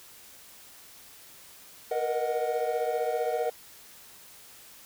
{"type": "chord", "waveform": "triangle", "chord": "B major seventh", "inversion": "third", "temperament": "equal with one note detuned", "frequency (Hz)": [466.2, 481.5, 622.3, 740], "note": ["A#4", "B4", "D#5", "F#5"], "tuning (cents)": [0, -44, 0, 0], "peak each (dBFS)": -30, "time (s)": [1.91, 3.5], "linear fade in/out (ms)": 5, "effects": ["white hiss -51 dBFS RMS until 4.85 s"]}